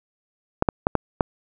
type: clicks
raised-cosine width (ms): 1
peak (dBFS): -3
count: 5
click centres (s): 0.624 / 0.688 / 0.869 / 0.953 / 1.208
effects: none